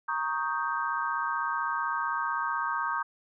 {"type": "chord", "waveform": "sine", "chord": "Eb dominant seventh", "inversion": "second", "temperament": "equal", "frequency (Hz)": [932.3, 1108.7, 1244.5, 1568], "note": ["Bb5", "Db6", "Eb6", "G6"], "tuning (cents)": [0, 0, 0, 0], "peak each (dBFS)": -33, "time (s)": [0.08, 3.03], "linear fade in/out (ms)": 10, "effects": []}